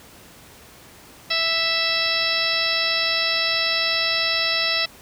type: harmonic tone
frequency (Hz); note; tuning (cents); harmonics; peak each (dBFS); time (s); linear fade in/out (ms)
659.3; E5; 0; 1 / 2 / 3 / 4 / 5 / 6 / 7 / 8; -31 / -31 / -27 / -26 / -30 / -25 / -30 / -25; 1.3-4.86; 10
effects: pink hiss -46 dBFS RMS until 5.01 s + high-pass 60 Hz 12 dB/octave